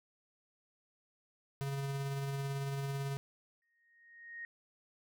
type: tone with tremolo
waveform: square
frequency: 138.4 Hz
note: C#3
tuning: 2 cents flat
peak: -35 dBFS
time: 1.61-3.17 s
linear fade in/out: 0 ms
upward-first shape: sine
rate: 18 Hz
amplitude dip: 25%
type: tone with exponential growth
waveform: sine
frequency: 1864.7 Hz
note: A#6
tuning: in tune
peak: -40 dBFS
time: 3.62-4.45 s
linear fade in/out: 1 ms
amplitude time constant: 180 ms
effects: none